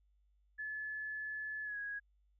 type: tone with pitch glide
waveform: sine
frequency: 1722 to 1656.6 Hz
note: A6 to G#6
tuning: -38 to -5 cents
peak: -39 dBFS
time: 0.58-2 s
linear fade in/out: 20 ms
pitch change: -67 cents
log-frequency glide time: 1.63-1.78 s
effects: added 50 Hz sine -69 dBFS peak until 2.39 s